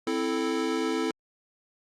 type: chord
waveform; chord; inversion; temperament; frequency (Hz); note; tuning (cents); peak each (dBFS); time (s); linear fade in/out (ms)
square; A minor; first; equal with one note detuned; 261.6 / 329.6 / 438.5; C4 / E4 / A4; 0 / 0 / -6; -32 / -30 / -31; 0.07-1.11; 2
effects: low-pass 7000 Hz 12 dB/octave + Opus 48 kbps